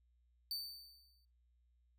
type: tone with exponential decay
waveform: 45% pulse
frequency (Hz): 4569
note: D8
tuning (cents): -48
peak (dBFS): -37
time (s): 0.51-1.25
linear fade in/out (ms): 1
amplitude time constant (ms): 160
effects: noise-tail reverb RT60 0.3 s tail -18 dB re dry + added 60 Hz sine -70 dBFS peak until 1.98 s